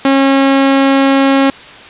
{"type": "tone", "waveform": "sawtooth", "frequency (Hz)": 272.3, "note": "C#4", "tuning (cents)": -31, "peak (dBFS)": -3, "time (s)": [0.05, 1.5], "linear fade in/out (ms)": 2, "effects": ["white hiss -33 dBFS RMS until 1.89 s", "resampled to 8000 Hz"]}